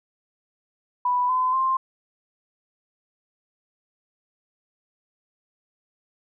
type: tone with pitch steps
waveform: sine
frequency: 987.8 / 1019.1 / 1051.4 Hz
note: B5 / C6 / C6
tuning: 0 / -46 / +8 cents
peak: -19 dBFS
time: 1.05-1.77 s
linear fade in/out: 5 ms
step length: 240 ms
effects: none